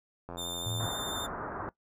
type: click train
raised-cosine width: 1 ms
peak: -27 dBFS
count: 53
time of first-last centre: 0.29-0.89 s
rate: 86.7 Hz
type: tone with vibrato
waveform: sawtooth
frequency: 3598 Hz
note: A7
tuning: 38 cents sharp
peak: -33 dBFS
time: 0.37-1.27 s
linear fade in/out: 20 ms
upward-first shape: square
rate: 12 Hz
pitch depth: 11 cents each way
type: tone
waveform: sine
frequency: 110 Hz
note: A2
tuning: in tune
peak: -33 dBFS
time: 0.66-0.86 s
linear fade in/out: 0 ms
type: low-pass noise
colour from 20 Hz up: white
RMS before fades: -38 dBFS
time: 0.8-1.69 s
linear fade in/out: 0 ms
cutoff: 1500 Hz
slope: 48 dB/octave
effects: noise-tail reverb RT60 0.1 s tail -19 dB re dry